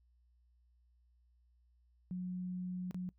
sine tone with dropouts, 181.6 Hz, F#3, 32 cents flat, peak -37 dBFS, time 2.11-3.09 s, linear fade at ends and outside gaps 0 ms, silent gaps 2.91-2.945 s, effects noise-tail reverb RT60 0.1 s tail -22 dB re dry + added 60 Hz sine -67 dBFS peak until 3.18 s

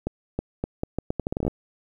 accelerating click train, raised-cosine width 2 ms, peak -12 dBFS, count 15, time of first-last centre 0.07-1.48 s, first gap 320 ms, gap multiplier 0.78, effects 9-bit

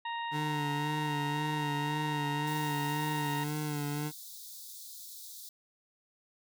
harmonic tone, 932.3 Hz, A#5, in tune, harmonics 1 / 2 / 3 / 4, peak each -35 / -41 / -45 / -47 dBFS, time 0.05-3.44 s, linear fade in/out 5 ms
25% pulse tone with vibrato, 148.3 Hz, D3, 17 cents sharp, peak -29 dBFS, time 0.31-4.12 s, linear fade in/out 50 ms, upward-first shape sine, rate 1.9 Hz, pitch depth 38 cents each way
white high-pass noise, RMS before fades -47 dBFS, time 2.47-5.49 s, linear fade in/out 2 ms, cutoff 3500 Hz, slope 96 dB/octave
effects none

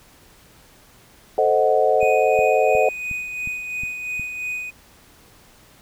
sine chord, A diminished seventh, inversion none, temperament equal, 440 / 523.3 / 622.3 / 740 Hz, A4 / C5 / Eb5 / Gb5, 0 / 0 / 0 / 0 cents, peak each -20 dBFS, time 1.38-2.89 s, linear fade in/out 2 ms
triangle tone with tremolo, 2489 Hz, D#7, in tune, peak -22 dBFS, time 2-4.71 s, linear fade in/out 20 ms, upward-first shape sine, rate 2.9 Hz, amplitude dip 45%
click train, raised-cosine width 5 ms, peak -23 dBFS, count 7, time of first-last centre 2.03-4.196 s, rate 2.77 Hz
effects pink hiss -51 dBFS RMS until 5.81 s

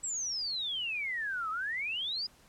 sine exponential two-way sweep, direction down then up, 7902 to 1244.5 to 5050 Hz, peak -32 dBFS, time 0.03-2.27 s, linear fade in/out 10 ms, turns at 1.5 s, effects pink hiss -61 dBFS RMS until 2.48 s + low-pass 12000 Hz 12 dB/octave

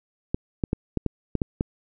clicks, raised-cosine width 3 ms, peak -10 dBFS, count 8, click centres 0.345 / 0.638 / 0.731 / 0.973 / 1.063 / 1.353 / 1.418 / 1.609 s, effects none

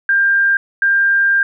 sine tone pair in turn, 1595 / 1595 Hz, G6 / G6, +30 / +30 cents, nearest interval unison, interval 0 cents, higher neither, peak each -10 dBFS, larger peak neither, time 0.09-0.57 / 0.82-1.43 s, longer second, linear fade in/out 2 ms, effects none

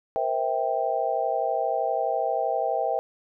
sine chord, C dominant seventh, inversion third, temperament just, 470.9 / 523.3 / 654.1 / 784.9 Hz, Bb4 / C5 / E5 / G5, +18 / 0 / -14 / +2 cents, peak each -31 / -30 / -27 / -27 dBFS, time 0.16-2.99 s, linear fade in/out 0 ms, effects none

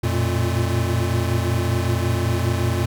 square tone cluster, 89 / 113.1 / 118.4 / 222 / 348.3 Hz, F2 / A2 / A#2 / A3 / F4, +33 / +48 / +27 / +16 / -5 cents, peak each -23 / -30 / -23 / -32 / -31 dBFS, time 0.03-2.86 s, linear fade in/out 10 ms, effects none

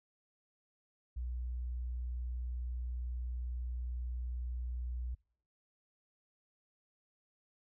sine tone, 61.1 Hz, B1, 18 cents flat, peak -36 dBFS, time 1.16-5.15 s, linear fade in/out 10 ms, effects noise-tail reverb RT60 0.6 s tail -26 dB re dry

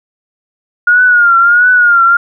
sine tone with vibrato, 1427 Hz, F6, 37 cents sharp, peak -4 dBFS, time 0.87-2.17 s, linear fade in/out 5 ms, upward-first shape triangle, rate 1.5 Hz, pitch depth 90 cents each way, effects none

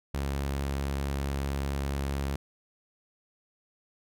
sawtooth tone with vibrato, 69.3 Hz, C#2, in tune, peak -25 dBFS, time 0.14-2.36 s, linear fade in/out 5 ms, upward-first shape triangle, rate 4.6 Hz, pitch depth 9 cents each way, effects none

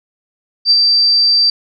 sine tone with ADSR envelope, 4676 Hz, D8, 8 cents flat, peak -5 dBFS, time 0.65-1.5 s, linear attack 57 ms, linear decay 41 ms, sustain -3 dB, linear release 3 ms, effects none

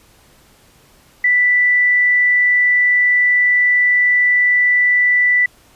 sine tone, 1975.5 Hz, B6, in tune, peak -10 dBFS, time 1.24-5.46 s, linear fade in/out 5 ms, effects pink hiss -50 dBFS RMS until 5.75 s + resampled to 32000 Hz

